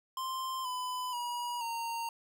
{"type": "tone with pitch steps", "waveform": "square", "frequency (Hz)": [1046.5, 1003.9, 963, 923.7], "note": ["C6", "B5", "B5", "A#5"], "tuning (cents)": [0, 28, -44, -16], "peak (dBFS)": -35, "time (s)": [0.17, 2.09], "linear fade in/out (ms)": 2, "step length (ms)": 480, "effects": []}